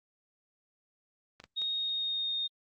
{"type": "clicks", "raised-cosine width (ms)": 0.2, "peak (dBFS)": -29, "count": 3, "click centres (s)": [1.401, 1.44, 1.618]}
{"type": "tone with pitch glide", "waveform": "sine", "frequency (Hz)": [3729, 3688], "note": ["A#7", "A#7"], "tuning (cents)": [0, -19], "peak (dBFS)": -30, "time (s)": [1.56, 2.48], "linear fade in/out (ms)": 20, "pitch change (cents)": -19, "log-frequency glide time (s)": [1.75, 2.35]}
{"effects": ["Opus 24 kbps"]}